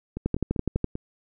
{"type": "two click trains", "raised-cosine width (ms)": 3, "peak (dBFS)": [-18, -11], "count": [5, 8], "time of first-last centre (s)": [[0.17, 0.954], [0.26, 0.843]], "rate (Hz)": [5.1, 12], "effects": []}